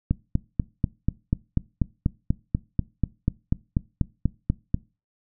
click train, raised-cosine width 5 ms, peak -8 dBFS, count 20, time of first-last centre 0.11-4.744 s, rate 4.1 Hz, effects noise-tail reverb RT60 0.3 s tail -22 dB re dry

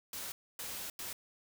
white noise bursts at uneven times, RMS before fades -42 dBFS, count 3, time 0.13-0.32 / 0.59-0.9 / 0.99-1.13 s, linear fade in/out 2 ms, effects none

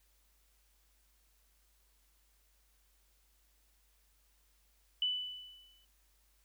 sine tone with exponential decay, 2987 Hz, F#7, 16 cents sharp, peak -28 dBFS, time 5.02-5.85 s, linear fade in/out 2 ms, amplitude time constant 180 ms, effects added 50 Hz sine -70 dBFS peak until 6.44 s + white hiss -73 dBFS RMS until 6.44 s

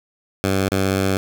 10% pulse tone with dropouts, 96.2 Hz, G2, 32 cents flat, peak -9 dBFS, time 0.44-1.17 s, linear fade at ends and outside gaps 0 ms, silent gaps 0.687-0.718 s, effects none

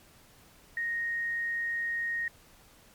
sine tone, 1864.7 Hz, A#6, in tune, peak -29 dBFS, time 0.77-2.28 s, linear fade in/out 2 ms, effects pink hiss -58 dBFS RMS until 2.94 s + MP3 96 kbps

